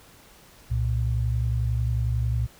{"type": "tone pair together", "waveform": "sine", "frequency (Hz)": [65.41, 116.55], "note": ["C2", "A#2"], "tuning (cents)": [0, 0], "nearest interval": "minor seventh", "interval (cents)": 1000, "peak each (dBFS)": [-25, -24], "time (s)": [0.7, 2.47], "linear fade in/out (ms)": 20, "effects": ["pink hiss -52 dBFS RMS until 2.59 s"]}